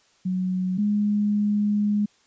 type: tone pair in turn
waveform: sine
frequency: 184.7 / 207.3 Hz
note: F#3 / G#3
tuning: -3 / -3 cents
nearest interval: major second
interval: 200 cents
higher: second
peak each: -22 / -19 dBFS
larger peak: second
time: 0.25-0.78 / 0.78-2.06 s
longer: second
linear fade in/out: 10 ms
effects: white hiss -61 dBFS RMS until 2.26 s + resampled to 16000 Hz